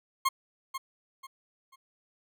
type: tone with echo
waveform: 40% pulse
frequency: 1072 Hz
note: C6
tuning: 42 cents sharp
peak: -22 dBFS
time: 0.25-0.29 s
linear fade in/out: 10 ms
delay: 490 ms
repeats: 3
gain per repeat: -10 dB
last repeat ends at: 1.76 s
effects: none